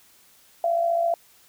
sine tone with amplitude modulation, 679 Hz, F5, 49 cents flat, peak -17 dBFS, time 0.64-1.14 s, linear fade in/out 2 ms, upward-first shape sine, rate 54.8 Hz, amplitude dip 55%, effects white hiss -56 dBFS RMS until 1.48 s

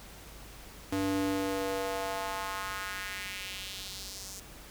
square tone with high-pass filter sweep, 96.8 Hz, G2, 21 cents flat, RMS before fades -35 dBFS, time 0.92-4.4 s, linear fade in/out 5 ms, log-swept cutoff 210 to 6500 Hz, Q 2, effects added 50 Hz sine -53 dBFS peak until 4.7 s + pink hiss -50 dBFS RMS until 4.7 s

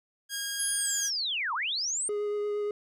10% pulse tone, 1630 Hz, G#6, 33 cents flat, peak -23 dBFS, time 0.29-1.11 s, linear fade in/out 50 ms
sine linear two-way sweep, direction down then up, 10990 to 879 to 9030 Hz, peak -28 dBFS, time 0.59-2.09 s, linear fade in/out 10 ms, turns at 1.54 s
triangle tone with vibrato, 414.8 Hz, G#4, 2 cents flat, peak -26 dBFS, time 2.09-2.71 s, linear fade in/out 2 ms, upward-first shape triangle, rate 8.6 Hz, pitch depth 13 cents each way
effects none

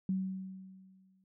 sine tone with exponential decay, 189.2 Hz, F#3, 39 cents sharp, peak -28 dBFS, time 0.09-1.24 s, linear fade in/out 2 ms, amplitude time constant 250 ms, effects none

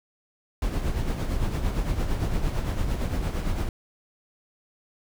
brown noise with tremolo, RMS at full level -24 dBFS, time 0.62-3.69 s, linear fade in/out 2 ms, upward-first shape sine, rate 8.8 Hz, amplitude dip 50%, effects none

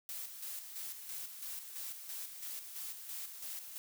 blue noise with tremolo, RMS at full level -43 dBFS, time 0.09-3.78 s, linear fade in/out 0 ms, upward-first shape square, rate 3 Hz, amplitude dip 50%, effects none

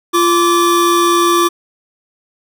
square tone pair together, 345.5 / 1162 Hz, F4 / D6, -19 / -19 cents, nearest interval octave + major sixth, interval 2100 cents, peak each -13 dBFS, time 0.13-1.49 s, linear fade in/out 20 ms, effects none

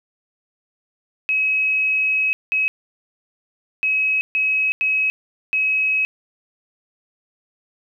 sine tone bursts at uneven times, 2556 Hz, D#7, 46 cents sharp, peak -16 dBFS, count 6, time 1.29-2.33 / 2.52-2.68 / 3.83-4.21 / 4.35-4.72 / 4.81-5.1 / 5.53-6.05 s, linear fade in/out 0 ms, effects 9-bit

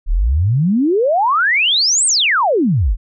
sine exponential two-way sweep, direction up then down, 32.7 to 8780 to 36.38 Hz, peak -11 dBFS, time 0.06-2.97 s, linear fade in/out 50 ms, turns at 2.06 s, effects none

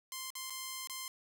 5% pulse tone with dropouts, 1046.5 Hz, C6, in tune, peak -28 dBFS, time 0.12-1.08 s, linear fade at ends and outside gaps 1 ms, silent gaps 0.304-0.353 / 0.499-0.504 / 0.873-0.897 s, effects none

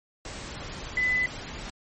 sine tone in noise, 2005 Hz, B6, 26 cents sharp, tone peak -22 dBFS, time 0.97-1.26 s, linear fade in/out 2 ms, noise pink, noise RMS -38 dBFS, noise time 0.25-1.7 s, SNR +13 dB, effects MP3 32 kbps

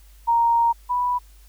sine tone pair in turn, 932.3 / 984.6 Hz, A#5 / B5, 0 / -6 cents, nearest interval minor second, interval 94 cents, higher second, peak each -15 / -19 dBFS, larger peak first, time 0.27-0.73 / 0.89-1.19 s, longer first, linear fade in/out 20 ms, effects added 50 Hz sine -46 dBFS peak until 1.48 s + white hiss -57 dBFS RMS until 1.48 s

